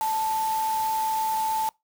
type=tone in noise; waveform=sine; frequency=880 Hz; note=A5; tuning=in tune; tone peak=-23 dBFS; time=0.01-1.69 s; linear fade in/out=0 ms; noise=white; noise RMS=-37 dBFS; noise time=0.01-1.69 s; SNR=+11 dB; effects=noise-tail reverb RT60 0.2 s tail -25 dB re dry